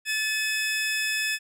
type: tone pair together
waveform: sawtooth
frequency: 1738.7 / 2557 Hz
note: A6 / D#7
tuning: -21 / +47 cents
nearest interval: perfect fifth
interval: 668 cents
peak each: -24 dBFS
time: 0.05-1.39 s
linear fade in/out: 50 ms
effects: low-pass 12000 Hz 12 dB/octave